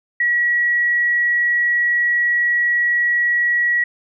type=tone; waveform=sine; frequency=1922 Hz; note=B6; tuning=48 cents flat; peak=-14 dBFS; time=0.2-3.84 s; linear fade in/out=5 ms; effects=none